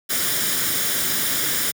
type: noise with comb filter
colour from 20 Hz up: white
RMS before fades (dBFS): -22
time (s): 0.09-1.72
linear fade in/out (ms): 20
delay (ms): 0.57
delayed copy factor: +0.55
effects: high-pass 100 Hz 12 dB/octave